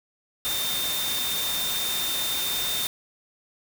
sine tone in noise, 3628 Hz, A#7, 48 cents flat, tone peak -28 dBFS, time 0.45-2.87 s, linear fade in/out 0 ms, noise white, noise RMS -29 dBFS, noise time 0.45-2.87 s, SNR -2 dB, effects none

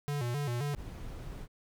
square tone with vibrato, 132.1 Hz, C3, 17 cents sharp, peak -32 dBFS, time 0.08-0.75 s, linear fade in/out 0 ms, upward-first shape square, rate 3.8 Hz, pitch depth 160 cents each way
brown noise, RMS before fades -42 dBFS, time 0.75-1.48 s, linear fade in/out 50 ms
effects none

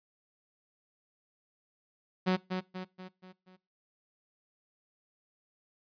sawtooth tone with echo, 185 Hz, F#3, in tune, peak -21 dBFS, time 2.26-2.37 s, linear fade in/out 20 ms, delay 240 ms, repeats 5, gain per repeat -6 dB, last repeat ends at 3.57 s, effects noise-tail reverb RT60 0.3 s tail -23 dB re dry + resampled to 11025 Hz

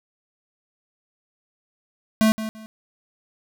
square tone with echo, 218.9 Hz, A3, 9 cents flat, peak -15 dBFS, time 2.21-2.32 s, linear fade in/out 0 ms, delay 170 ms, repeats 2, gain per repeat -12 dB, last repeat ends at 2.66 s, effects none

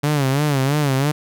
sawtooth tone with vibrato, 141.1 Hz, C#3, 31 cents sharp, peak -12 dBFS, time 0.03-1.12 s, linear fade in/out 10 ms, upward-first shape sine, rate 3 Hz, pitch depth 120 cents each way, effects none

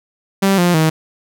sawtooth tone with pitch steps, 195.1 / 175.83 / 158.47 Hz, G3 / F3 / D#3, -8 / +12 / +32 cents, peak -7 dBFS, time 0.42-0.9 s, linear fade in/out 10 ms, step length 160 ms, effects none

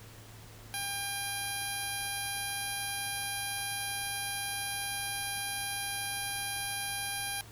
10% pulse tone with low-pass filter, 801 Hz, G5, 37 cents sharp, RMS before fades -36 dBFS, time 0.74-7.41 s, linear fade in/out 0 ms, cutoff 11000 Hz, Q 4.5, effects added 109 Hz sine -51 dBFS peak until 7.51 s + pink hiss -53 dBFS RMS until 7.51 s

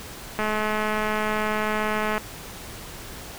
click train, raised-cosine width 0.5 ms, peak -11 dBFS, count 384, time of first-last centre 0.39-2.18 s, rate 214 Hz, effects pink hiss -39 dBFS RMS until 3.38 s

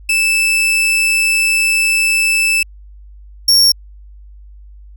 40% pulse tone pair in turn, 2634 / 5511 Hz, E7 / F8, -2 / -24 cents, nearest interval octave + minor second, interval 1278 cents, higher second, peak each -10 / -6 dBFS, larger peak second, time 0.09-2.63 / 3.48-3.72 s, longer first, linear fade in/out 5 ms, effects added 50 Hz sine -35 dBFS peak until 4.96 s

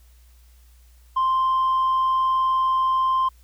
triangle tone with tanh clipping, 1046.5 Hz, C6, in tune, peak -18 dBFS, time 1.16-3.29 s, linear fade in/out 10 ms, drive 6 dB, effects added 60 Hz sine -49 dBFS peak until 3.43 s + white hiss -61 dBFS RMS until 3.43 s

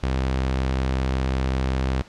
sawtooth tone, 65.41 Hz, C2, in tune, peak -17 dBFS, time 0.03-2.02 s, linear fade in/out 0 ms, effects pink hiss -48 dBFS RMS until 2.08 s + low-pass 5000 Hz 12 dB/octave

